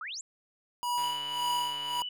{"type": "exponential sweep", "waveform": "sine", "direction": "up", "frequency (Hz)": [1174.7, 7840], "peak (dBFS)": -36, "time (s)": [0.01, 0.21], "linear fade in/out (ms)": 2}
{"type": "tone with tremolo", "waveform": "square", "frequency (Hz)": 971, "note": "B5", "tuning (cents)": -30, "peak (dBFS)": -28, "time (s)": [0.83, 2.02], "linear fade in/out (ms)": 0, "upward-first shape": "sine", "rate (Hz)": 1.8, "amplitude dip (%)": 80}
{"type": "click train", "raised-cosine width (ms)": 0.3, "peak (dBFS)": -30, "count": 149, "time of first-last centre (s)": [0.98, 2.008], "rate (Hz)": 144}
{"type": "tone with vibrato", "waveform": "sine", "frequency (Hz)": 2960, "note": "F#7", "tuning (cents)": 0, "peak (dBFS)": -34, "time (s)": [1.03, 2.09], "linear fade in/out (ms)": 5, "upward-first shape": "triangle", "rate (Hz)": 10, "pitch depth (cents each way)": 9}
{"effects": []}